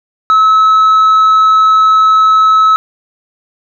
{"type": "tone with tanh clipping", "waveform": "triangle", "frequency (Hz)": 1294, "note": "E6", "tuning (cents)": -32, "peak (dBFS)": -5, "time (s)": [0.3, 2.76], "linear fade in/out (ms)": 0, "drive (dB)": 7, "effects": []}